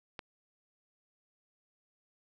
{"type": "click", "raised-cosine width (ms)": 0.3, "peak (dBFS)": -24, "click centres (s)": 0.192, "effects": []}